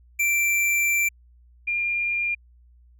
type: tone pair in turn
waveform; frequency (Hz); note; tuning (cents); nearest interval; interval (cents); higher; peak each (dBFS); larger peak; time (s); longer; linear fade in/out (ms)
square / sine; 2349 / 2403; D7 / D7; 0 / +39; unison; 39; second; -20 / -22; first; 0.19-1.09 / 1.67-2.35; first; 10
effects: added 60 Hz sine -51 dBFS peak until 2.99 s